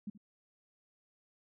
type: tone with echo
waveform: sine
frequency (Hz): 207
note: G#3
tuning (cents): -5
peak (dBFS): -37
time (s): 0.07-0.1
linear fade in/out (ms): 5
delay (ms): 77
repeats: 1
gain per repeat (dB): -15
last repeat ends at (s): 0.177
effects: none